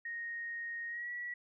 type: tone with pitch glide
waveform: sine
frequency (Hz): 1864.7 to 1936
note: A#6 to B6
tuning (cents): 0 to -35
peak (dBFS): -38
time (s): 0.05-1.34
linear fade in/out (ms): 5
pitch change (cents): +65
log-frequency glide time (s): 0.88-1.1
effects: none